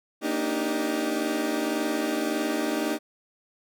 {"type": "chord", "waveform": "30% pulse", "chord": "Eb major seventh", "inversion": "second", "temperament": "equal with one note detuned", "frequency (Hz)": [233.1, 289.3, 311.1, 392], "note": ["Bb3", "D4", "Eb4", "G4"], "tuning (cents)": [0, -26, 0, 0], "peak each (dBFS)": [-30, -28, -26, -30], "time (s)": [0.21, 2.99], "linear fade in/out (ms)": 50, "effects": []}